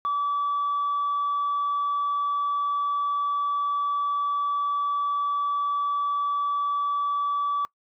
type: tone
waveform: sine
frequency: 1151 Hz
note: D6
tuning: 35 cents flat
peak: -21 dBFS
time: 0.05-7.65 s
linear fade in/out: 0 ms
effects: noise-tail reverb RT60 0.1 s tail -24 dB re dry + tanh soft clip ceiling -20 dBFS